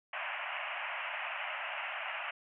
white band-pass noise, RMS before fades -39 dBFS, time 0.13-2.31 s, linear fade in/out 5 ms, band 590 to 2900 Hz, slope 96 dB/octave, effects none

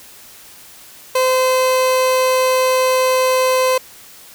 30% pulse tone, 515 Hz, C5, 28 cents flat, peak -10 dBFS, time 1.15-3.78 s, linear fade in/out 5 ms, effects white hiss -41 dBFS RMS until 4.34 s

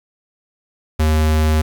square tone, 77.78 Hz, D#2, in tune, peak -13 dBFS, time 0.99-1.62 s, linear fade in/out 10 ms, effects 7-bit

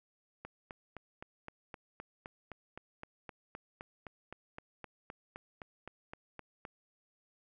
click train, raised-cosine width 0.5 ms, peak -29 dBFS, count 25, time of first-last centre 0.45-6.652 s, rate 3.87 Hz, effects none

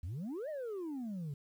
sine exponential two-way sweep, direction up then down, 75.6 to 641 to 136.3 Hz, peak -35 dBFS, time 0.03-1.34 s, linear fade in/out 5 ms, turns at 0.49 s, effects tanh soft clip ceiling -37 dBFS + 11-bit

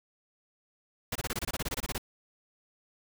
pink noise bursts, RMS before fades -33 dBFS, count 15, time 1.12-1.981 s, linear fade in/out 5 ms, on 35 ms, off 24 ms, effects none

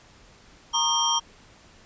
sine tone cluster, 931 / 1085 / 1227 / 3185 / 5670 Hz, A#5 / C#6 / D#6 / G7 / F8, -2 / -37 / -25 / +27 / +25 cents, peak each -26 / -31 / -32 / -24 / -27 dBFS, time 0.73-1.2 s, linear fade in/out 20 ms, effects pink hiss -53 dBFS RMS until 1.85 s + resampled to 16000 Hz

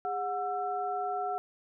sine tone cluster, 407.1 / 731 / 1338 Hz, G#4 / F#5 / E6, -35 / -21 / +25 cents, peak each -38 / -31 / -39 dBFS, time 0.05-1.38 s, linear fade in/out 0 ms, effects none

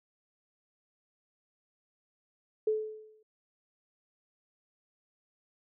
sine tone with exponential decay, 432.6 Hz, A4, 29 cents flat, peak -23 dBFS, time 2.67-3.23 s, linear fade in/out 5 ms, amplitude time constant 120 ms, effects none

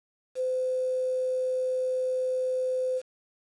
sine tone with quantisation, 512 Hz, C5, 38 cents flat, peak -25 dBFS, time 0.35-3.02 s, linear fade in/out 50 ms, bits 8, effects resampled to 24000 Hz

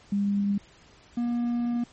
sine / triangle tone pair in turn, 201.4 / 238.7 Hz, G3 / A#3, +47 / +41 cents, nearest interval minor third, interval 294 cents, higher second, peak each -22 dBFS, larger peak neither, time 0.12-0.58 / 1.17-1.84 s, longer second, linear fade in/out 5 ms, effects pink hiss -55 dBFS RMS until 1.92 s + MP3 32 kbps

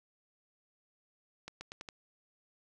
accelerating click train, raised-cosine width 0.2 ms, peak -26 dBFS, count 5, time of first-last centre 1.48-1.888 s, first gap 130 ms, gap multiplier 0.84, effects none

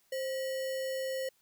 sine tone with sample-and-hold, 527 Hz, C5, 12 cents sharp, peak -32 dBFS, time 0.12-1.29 s, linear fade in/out 5 ms, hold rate 2450 Hz, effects white hiss -70 dBFS RMS until 1.41 s

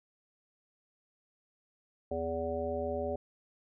harmonic tone with a mistuned harmonic, 82.41 Hz, E2, in tune, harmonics 1 / 3 / 5 / 7 / 9, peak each -41 / -41 / -37 / -35 / -41 dBFS, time 2.11-3.16 s, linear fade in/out 5 ms, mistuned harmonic 1, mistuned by -52 cents, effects none

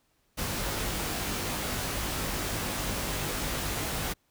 pink noise with comb filter, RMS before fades -32 dBFS, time 0.37-4.14 s, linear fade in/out 20 ms, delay 20 ms, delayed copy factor +0.6, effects pink hiss -71 dBFS RMS until 4.3 s

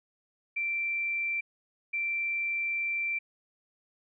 sine tone pair in turn, 2349 / 2349 Hz, D7 / D7, 0 / 0 cents, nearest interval unison, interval 0 cents, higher neither, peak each -28 dBFS, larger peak neither, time 0.56-1.41 / 1.93-3.19 s, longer second, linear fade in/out 10 ms, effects none

